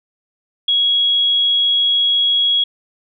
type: tone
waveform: sine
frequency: 3322 Hz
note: G#7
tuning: in tune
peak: -12 dBFS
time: 0.68-2.64 s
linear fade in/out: 5 ms
effects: none